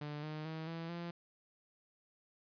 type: tone with pitch steps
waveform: sawtooth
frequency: 148.3 / 153.8 / 159.5 / 165.41 / 171.54 Hz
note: D3 / D#3 / D#3 / E3 / F3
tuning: +17 / -20 / +43 / +6 / -31 cents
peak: -37 dBFS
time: 0.01-1.11 s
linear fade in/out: 5 ms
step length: 220 ms
effects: resampled to 11025 Hz